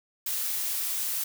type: noise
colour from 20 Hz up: blue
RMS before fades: -30 dBFS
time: 0.26-1.24 s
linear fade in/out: 5 ms
effects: none